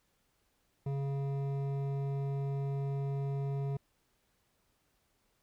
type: tone with hard clipping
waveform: sine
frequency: 138.59 Hz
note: C#3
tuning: in tune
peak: -34 dBFS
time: 0.86-3.77 s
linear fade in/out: 5 ms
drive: 11 dB
effects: pink hiss -75 dBFS RMS until 5.42 s